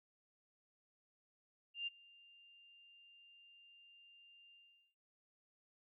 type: tone with ADSR envelope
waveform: sine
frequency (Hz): 2794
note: F7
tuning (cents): 0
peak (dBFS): -37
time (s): 1.74-4.95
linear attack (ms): 130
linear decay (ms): 20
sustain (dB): -24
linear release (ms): 420
effects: none